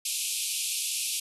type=band-pass noise; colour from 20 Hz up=white; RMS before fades=-31 dBFS; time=0.05-1.2 s; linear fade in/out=5 ms; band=2400 to 12000 Hz; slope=96 dB/octave; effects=none